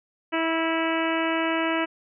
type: harmonic tone with a mistuned harmonic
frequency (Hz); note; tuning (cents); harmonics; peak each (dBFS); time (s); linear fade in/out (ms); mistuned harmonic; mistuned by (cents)
325.9; E4; -20; 1 / 2 / 3 / 4 / 5 / 6 / 7 / 8 / 9; -26 / -29 / -31 / -32 / -33 / -34 / -34 / -35 / -36; 0.32-1.86; 20; 4; +20
effects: none

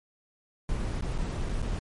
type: noise with dropouts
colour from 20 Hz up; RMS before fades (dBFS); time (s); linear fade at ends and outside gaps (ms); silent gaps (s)
brown; -30; 0.69-1.79; 1; 1.009-1.023 / 1.18-1.185 / 1.489-1.493 / 1.619-1.625
effects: MP3 48 kbps

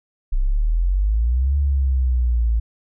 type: exponential two-way sweep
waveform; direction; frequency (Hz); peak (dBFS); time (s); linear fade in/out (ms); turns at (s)
sine; up then down; 30.87 to 71.7 to 55.2; -15; 0.32-2.6; 10; 1.57
effects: none

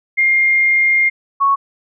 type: tone pair in turn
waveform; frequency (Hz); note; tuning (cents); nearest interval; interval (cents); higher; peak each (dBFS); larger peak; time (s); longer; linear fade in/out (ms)
sine; 2119 / 1107.7; C7 / C#6; +21 / -2; major seventh; 1123; first; -10; neither; 0.17-1.1 / 1.4-1.56; first; 20
effects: none

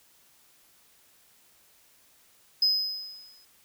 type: tone with exponential decay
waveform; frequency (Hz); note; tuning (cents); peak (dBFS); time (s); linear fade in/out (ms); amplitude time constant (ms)
triangle; 5050; D#8; +25; -16; 2.62-3.45; 5; 180
effects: tanh soft clip ceiling -15 dBFS + white hiss -61 dBFS RMS until 3.64 s

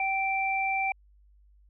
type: tone pair together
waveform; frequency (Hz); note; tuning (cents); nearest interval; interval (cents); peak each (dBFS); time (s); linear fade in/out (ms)
sine; 773.3 / 2349; G5 / D7; -24 / 0; octave + perfect fifth; 1924; -28; 0-0.92; 2
effects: added 50 Hz sine -56 dBFS peak until 1.69 s

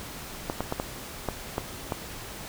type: clicks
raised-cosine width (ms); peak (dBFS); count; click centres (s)
1; -13; 7; 0.499 / 0.606 / 0.724 / 0.799 / 1.287 / 1.581 / 1.922
effects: pink hiss -40 dBFS RMS until 2.48 s

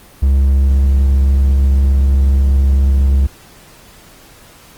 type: tone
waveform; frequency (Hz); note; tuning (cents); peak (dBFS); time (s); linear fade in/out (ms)
triangle; 68; C#2; -33; -6; 0.22-3.27; 10
effects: pink hiss -42 dBFS RMS until 4.77 s + Opus 24 kbps

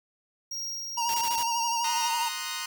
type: tone with tremolo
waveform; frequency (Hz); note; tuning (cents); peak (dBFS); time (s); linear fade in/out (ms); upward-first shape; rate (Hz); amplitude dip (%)
square; 5620; F8; +10; -32; 0.51-2.08; 5; sine; 2; 25
type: tone with vibrato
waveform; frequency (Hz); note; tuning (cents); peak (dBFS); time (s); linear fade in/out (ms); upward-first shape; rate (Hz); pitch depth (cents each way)
square; 932.3; A#5; 0; -27; 0.97-2.29; 10; triangle; 12; 54
type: noise bursts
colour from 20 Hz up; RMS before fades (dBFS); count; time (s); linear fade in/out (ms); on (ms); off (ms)
white; -35; 5; 1.09-1.429; 0; 51; 21
type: chord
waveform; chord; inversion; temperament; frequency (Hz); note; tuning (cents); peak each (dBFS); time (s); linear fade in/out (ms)
10% pulse; C half-diminished seventh; third; equal; 932.3 / 1046.5 / 1244.5 / 1480; Bb5 / C6 / Eb6 / Gb6; 0 / 0 / 0 / 0; -29; 1.84-2.66; 5
effects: none

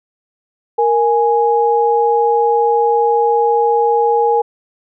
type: tone pair together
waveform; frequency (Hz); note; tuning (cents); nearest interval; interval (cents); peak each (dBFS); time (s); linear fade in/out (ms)
sine; 466.2 / 831.6; A#4 / G#5; 0 / +2; minor seventh; 1002; -13; 0.78-4.42; 10
effects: none

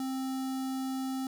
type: tone with notch filter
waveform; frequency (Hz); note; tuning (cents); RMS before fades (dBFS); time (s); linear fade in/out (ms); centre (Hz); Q
square; 263.4; C4; +12; -34; 0-1.27; 2; 2200; 1.2
effects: none

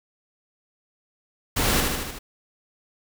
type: noise with echo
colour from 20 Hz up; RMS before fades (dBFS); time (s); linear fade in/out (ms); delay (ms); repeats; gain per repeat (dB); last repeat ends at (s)
pink; -23; 1.56-1.81; 10; 76; 5; -3; 2.19
effects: none

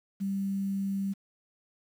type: tone with quantisation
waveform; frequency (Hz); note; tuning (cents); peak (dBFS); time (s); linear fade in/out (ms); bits
sine; 196; G3; 0; -28; 0.2-1.14; 20; 9
effects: none

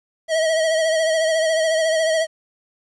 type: tone with vibrato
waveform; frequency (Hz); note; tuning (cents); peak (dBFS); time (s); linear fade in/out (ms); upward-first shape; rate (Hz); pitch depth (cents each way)
square; 641; E5; -49; -17; 0.28-2.27; 50; sine; 14; 42
effects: resampled to 22050 Hz + 9-bit

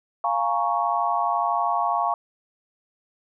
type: chord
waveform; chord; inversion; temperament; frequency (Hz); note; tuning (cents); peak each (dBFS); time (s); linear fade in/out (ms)
sine; Bb minor seventh; second; equal; 698.5 / 830.6 / 932.3 / 1108.7; F5 / Ab5 / Bb5 / Db6; 0 / 0 / 0 / 0; -25 / -27 / -27 / -25; 0.24-2.14; 2
effects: none

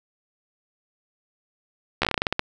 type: slowing click train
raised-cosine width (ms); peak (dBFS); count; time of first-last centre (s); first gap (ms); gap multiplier
0.3; -5; 12; 2.02-2.394; 13; 1.18
effects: none

